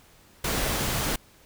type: noise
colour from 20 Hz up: pink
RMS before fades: -27 dBFS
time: 0.44-1.16 s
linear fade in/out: 5 ms
effects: pink hiss -56 dBFS RMS until 1.45 s